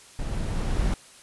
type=noise with level ramp; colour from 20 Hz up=brown; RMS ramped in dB=-30 to -23 dBFS; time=0.19-0.94 s; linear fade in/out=2 ms; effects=white hiss -50 dBFS RMS until 1.22 s + resampled to 24000 Hz